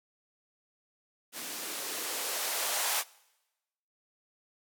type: noise with band-pass filter sweep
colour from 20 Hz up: violet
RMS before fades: -34 dBFS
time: 1.32-3.04 s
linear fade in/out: 50 ms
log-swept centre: 220 to 780 Hz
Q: 1.6
effects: noise-tail reverb RT60 1.0 s tail -23 dB re dry